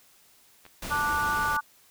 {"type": "clicks", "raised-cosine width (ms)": 0.3, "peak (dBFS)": -32, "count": 2, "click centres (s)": [0.653, 0.664]}
{"type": "noise", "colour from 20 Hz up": "pink", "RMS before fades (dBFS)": -36, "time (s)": [0.82, 1.57], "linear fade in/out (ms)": 5}
{"type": "harmonic tone", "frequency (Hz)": 293.7, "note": "D4", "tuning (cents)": 0, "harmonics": [3, 4, 5], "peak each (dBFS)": [-30, -28, -28], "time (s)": [0.9, 1.61], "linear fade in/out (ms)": 20}
{"effects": ["white hiss -59 dBFS RMS until 1.9 s"]}